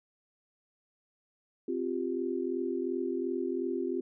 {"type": "chord", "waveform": "sine", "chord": "C suspended fourth", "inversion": "none", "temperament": "equal", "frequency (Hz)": [261.6, 349.2, 392], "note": ["C4", "F4", "G4"], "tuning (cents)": [0, 0, 0], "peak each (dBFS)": [-35, -33, -35], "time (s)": [1.68, 4.01], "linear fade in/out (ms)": 5, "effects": []}